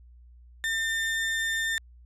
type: tone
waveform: 35% pulse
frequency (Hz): 1802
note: A6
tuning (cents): +41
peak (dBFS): -24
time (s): 0.64-1.78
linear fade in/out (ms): 0
effects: added 60 Hz sine -49 dBFS peak until 2.05 s + low-pass 10000 Hz 12 dB/octave